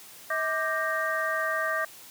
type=tone cluster; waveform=sine; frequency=640 / 1181 / 1576 / 1863 Hz; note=D#5 / D6 / G6 / A#6; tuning=+49 / +9 / +9 / -2 cents; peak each=-31 dBFS; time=0.3-1.85 s; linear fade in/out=5 ms; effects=white hiss -48 dBFS RMS until 2.1 s + high-pass 100 Hz 12 dB/octave